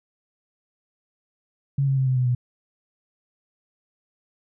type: tone with pitch steps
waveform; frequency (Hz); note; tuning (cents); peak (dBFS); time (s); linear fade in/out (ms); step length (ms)
sine; 138.59 / 135.42 / 132.33 / 129.31 / 126.36 / 123.47; C#3 / C#3 / C3 / C3 / B2 / B2; 0 / -40 / +20 / -20 / +40 / 0; -18; 1.78-2.35; 5; 95
effects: none